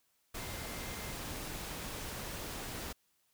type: tone in noise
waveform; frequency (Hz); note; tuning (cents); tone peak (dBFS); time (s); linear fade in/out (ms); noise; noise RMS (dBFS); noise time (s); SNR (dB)
sine; 2090; C7; -2; -53; 0.39-1.13; 10; pink; -42; 0.34-2.93; -14
effects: white hiss -75 dBFS RMS until 3.33 s